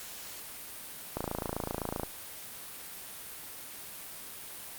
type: click train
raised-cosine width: 1 ms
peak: -18 dBFS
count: 25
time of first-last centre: 1.17-2.033 s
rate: 27.8 Hz
effects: white hiss -44 dBFS RMS until 4.78 s + Opus 48 kbps